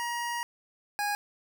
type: tone pair in turn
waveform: 25% pulse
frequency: 950 / 823 Hz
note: A#5 / G#5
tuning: +33 / -16 cents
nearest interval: major second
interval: 249 cents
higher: first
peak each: -27 / -24 dBFS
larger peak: second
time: 0-0.43 / 0.99-1.15 s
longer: first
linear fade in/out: 0 ms
effects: none